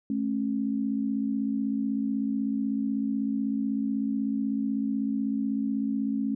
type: tone pair together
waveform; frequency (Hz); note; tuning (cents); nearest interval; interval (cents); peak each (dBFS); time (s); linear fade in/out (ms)
sine; 215.8 / 271.9; A3 / C#4; -33 / -33; major third; 400; -28; 0.1-6.35; 2
effects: none